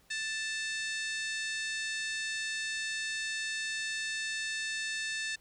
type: harmonic tone with a mistuned harmonic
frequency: 880 Hz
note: A5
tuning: in tune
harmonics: 2 / 3 / 4 / 5 / 6 / 7 / 8 / 9 / 10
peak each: -36 / -40 / -42 / -44 / -46 / -47 / -48 / -49 / -50 dBFS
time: 0.1-5.36 s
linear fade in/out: 10 ms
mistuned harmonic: 4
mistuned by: +59 cents
effects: pink hiss -65 dBFS RMS until 5.4 s